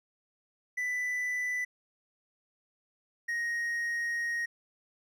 triangle tone pair in turn, 1988 / 1874.1 Hz, B6 / A#6, +11 / +9 cents, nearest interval minor second, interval 102 cents, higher first, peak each -28 dBFS, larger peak neither, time 0.77-1.65 / 3.28-4.46 s, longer second, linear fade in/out 10 ms, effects none

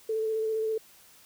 sine tone with vibrato, 439.9 Hz, A4, in tune, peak -26 dBFS, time 0.09-0.78 s, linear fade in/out 5 ms, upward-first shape square, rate 15 Hz, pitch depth 14 cents each way, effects white hiss -56 dBFS RMS until 1.25 s

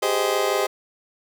30% pulse chord, Ab major seventh, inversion third, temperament just, 389.3 / 415.3 / 519.1 / 623 Hz, G4 / Ab4 / C5 / Eb5, -12 / 0 / -14 / +2 cents, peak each -23 dBFS, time 0.02-0.67 s, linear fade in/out 10 ms, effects none

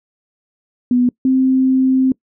sine tone pair in turn, 246.9 / 261.4 Hz, B3 / C4, 0 / -1 cents, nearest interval minor second, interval 99 cents, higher second, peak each -10 dBFS, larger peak neither, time 0.91-1.09 / 1.25-2.12 s, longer second, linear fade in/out 2 ms, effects noise-tail reverb RT60 0.1 s tail -24 dB re dry

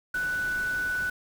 sine tone in noise, 1487 Hz, F#6, 8 cents sharp, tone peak -26 dBFS, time 0.14-1.1 s, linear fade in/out 5 ms, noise pink, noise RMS -42 dBFS, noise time 0.14-1.1 s, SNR +13 dB, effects none

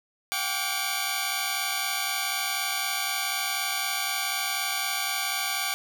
10% pulse tone cluster, 717 / 789 / 1155 / 2266 Hz, F5 / G5 / D6 / C#7, +45 / +11 / -29 / +37 cents, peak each -26 / -24 / -23 / -23 dBFS, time 0.32-5.74 s, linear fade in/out 0 ms, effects none

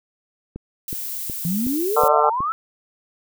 click train, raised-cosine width 3 ms, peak -18 dBFS, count 6, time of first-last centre 0.56-2.405 s, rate 2.71 Hz
violet noise, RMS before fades -29 dBFS, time 0.88-2.08 s, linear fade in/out 2 ms
sine exponential sweep, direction up, 164.7 to 1350 Hz, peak -20 dBFS, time 1.45-2.52 s, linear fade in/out 0 ms
harmonic tone, 149.6 Hz, D3, 32 cents sharp, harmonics 3 / 4 / 5 / 6 / 7 / 8 / 9, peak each -22 / -22 / -22 / -22 / -22 / -22 / -22 dBFS, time 1.96-2.3 s, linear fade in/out 10 ms
effects none

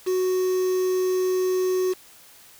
triangle tone with quantisation, 370 Hz, F#4, in tune, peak -18 dBFS, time 0.06-1.94 s, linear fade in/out 20 ms, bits 6, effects white hiss -50 dBFS RMS until 2.59 s

